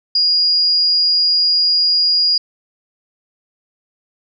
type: tone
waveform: sine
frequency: 4864 Hz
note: D#8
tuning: 40 cents flat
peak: -11 dBFS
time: 0.15-2.38 s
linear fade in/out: 5 ms
effects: none